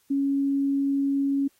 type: tone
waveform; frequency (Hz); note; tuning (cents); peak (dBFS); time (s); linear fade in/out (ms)
sine; 277.2; C#4; 0; -21; 0.1-1.48; 10
effects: white hiss -65 dBFS RMS until 1.59 s + AAC 48 kbps